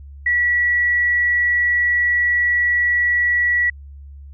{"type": "tone", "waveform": "sine", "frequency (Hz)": 1940, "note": "B6", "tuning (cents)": -31, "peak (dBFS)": -14, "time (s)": [0.26, 3.7], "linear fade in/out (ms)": 5, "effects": ["added 70 Hz sine -35 dBFS peak until 4.33 s"]}